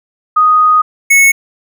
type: tone pair in turn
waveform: sine / square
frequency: 1244.5 / 2202 Hz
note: D#6 / C#7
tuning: 0 / -12 cents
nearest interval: minor seventh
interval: 988 cents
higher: second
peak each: -5 dBFS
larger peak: neither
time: 0.36-0.82 / 1.1-1.32 s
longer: first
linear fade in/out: 10 ms
effects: none